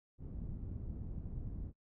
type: low-pass noise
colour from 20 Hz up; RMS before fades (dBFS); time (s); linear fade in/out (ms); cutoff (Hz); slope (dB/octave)
pink; -43; 0.18-1.73; 50; 180; 12
effects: noise-tail reverb RT60 0.1 s tail -23 dB re dry